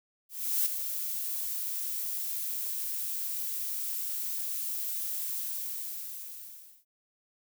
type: noise with ADSR envelope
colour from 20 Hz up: violet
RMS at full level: -26 dBFS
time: 0.29-6.85 s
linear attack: 370 ms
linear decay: 6 ms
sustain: -8 dB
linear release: 1500 ms
effects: none